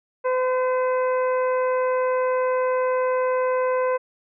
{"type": "harmonic tone", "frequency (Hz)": 510, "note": "C5", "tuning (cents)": -44, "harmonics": [1, 2, 3, 4, 5], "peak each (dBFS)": [-20, -26, -34, -38, -42], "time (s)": [0.24, 3.98], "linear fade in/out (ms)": 20, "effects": []}